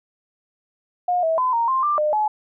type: tone with pitch steps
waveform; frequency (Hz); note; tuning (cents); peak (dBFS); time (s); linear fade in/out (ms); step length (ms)
sine; 716 / 648 / 1016 / 929 / 1051 / 1185 / 605 / 852; F5 / E5 / B5 / A#5 / C6 / D6 / D#5 / G#5; +43 / -30 / +49 / -6 / +7 / +15 / -49 / +44; -17; 1.08-2.28; 5; 150
effects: none